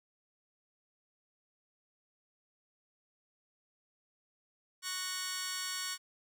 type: chord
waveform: 10% pulse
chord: F# major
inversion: second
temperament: just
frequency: 1110 / 1480 / 1850 Hz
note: C#6 / F#6 / A#6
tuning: +2 / 0 / -14 cents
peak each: -33 dBFS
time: 4.82-5.98 s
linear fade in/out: 50 ms
effects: none